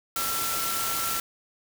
sine tone in noise, 1348 Hz, E6, 38 cents sharp, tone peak -32 dBFS, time 0.16-1.2 s, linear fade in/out 2 ms, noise white, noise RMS -29 dBFS, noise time 0.16-1.2 s, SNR -6 dB, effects none

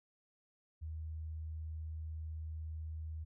sine tone, 79 Hz, D#2, 27 cents sharp, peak -40 dBFS, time 0.81-3.25 s, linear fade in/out 20 ms, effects none

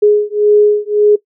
sine beating tone pair, 416.6 / 418.4 Hz, G#4 / G#4, +5 / +13 cents, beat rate 1.8 Hz, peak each -10 dBFS, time 0.02-1.16 s, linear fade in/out 10 ms, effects noise-tail reverb RT60 0.1 s tail -19 dB re dry

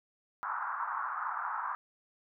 white band-pass noise, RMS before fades -36 dBFS, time 0.43-1.75 s, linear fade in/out 0 ms, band 880 to 1400 Hz, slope 48 dB/octave, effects none

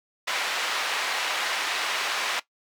white band-pass noise, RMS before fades -28 dBFS, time 0.27-2.4 s, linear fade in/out 10 ms, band 680 to 3100 Hz, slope 12 dB/octave, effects noise-tail reverb RT60 0.1 s tail -17 dB re dry

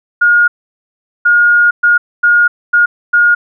sine tone bursts at uneven times, 1429 Hz, F6, 39 cents sharp, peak -5 dBFS, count 6, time 0.21-0.48 / 1.25-1.71 / 1.83-1.98 / 2.23-2.48 / 2.73-2.86 / 3.13-3.35 s, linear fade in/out 10 ms, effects none

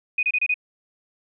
sine tone bursts, 2489 Hz, D#7, in tune, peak -18 dBFS, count 5, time 0.18-0.542 s, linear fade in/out 5 ms, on 50 ms, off 28 ms, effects none

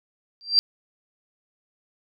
sine tone with exponential growth, 4715 Hz, D8, 6 cents sharp, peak -10 dBFS, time 0.41-0.59 s, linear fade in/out 0 ms, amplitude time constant 39 ms, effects none

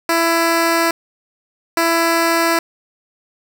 10% pulse tone pair in turn, 333.1 / 333.1 Hz, E4 / E4, +18 / +18 cents, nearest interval unison, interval 0 cents, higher neither, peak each -5 dBFS, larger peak neither, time 0.09-0.91 / 1.77-2.59 s, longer neither, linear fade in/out 2 ms, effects none

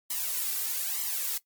blue noise with flanger, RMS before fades -31 dBFS, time 0.1-1.38 s, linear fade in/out 5 ms, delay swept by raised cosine 0.97 to 2.57 ms, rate 1.1 Hz, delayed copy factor +0.8, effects noise-tail reverb RT60 0.1 s tail -18 dB re dry + MP3 96 kbps

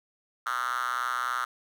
5% pulse tone with high-pass filter, 123.47 Hz, B2, in tune, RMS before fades -30 dBFS, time 0.46-1.45 s, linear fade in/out 5 ms, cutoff 1300 Hz, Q 6.7, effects none

